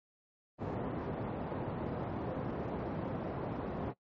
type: band-pass noise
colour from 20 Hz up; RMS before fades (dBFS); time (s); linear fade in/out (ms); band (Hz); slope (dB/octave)
pink; -38; 0.58-3.94; 50; 110 to 770; 12
effects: noise-tail reverb RT60 0.1 s tail -19 dB re dry + MP3 32 kbps